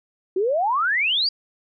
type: exponential sweep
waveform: sine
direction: up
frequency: 357.1 to 4870 Hz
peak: -18 dBFS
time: 0.36-1.29 s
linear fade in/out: 5 ms
effects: none